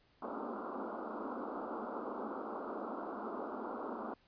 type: band-pass noise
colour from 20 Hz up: pink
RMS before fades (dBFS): -42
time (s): 0.22-4.14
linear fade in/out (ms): 5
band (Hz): 210 to 1400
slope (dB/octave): 96
effects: pink hiss -70 dBFS RMS until 4.27 s + resampled to 11025 Hz